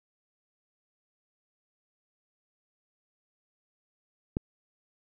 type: click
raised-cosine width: 3 ms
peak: -15 dBFS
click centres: 4.369 s
effects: none